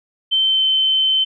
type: tone with pitch glide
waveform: sine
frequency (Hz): 3098 to 3078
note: G7 to G7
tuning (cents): -21 to -32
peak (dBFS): -13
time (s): 0.31-1.25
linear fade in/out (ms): 20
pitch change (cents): -11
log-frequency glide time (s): 0.45-0.65
effects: none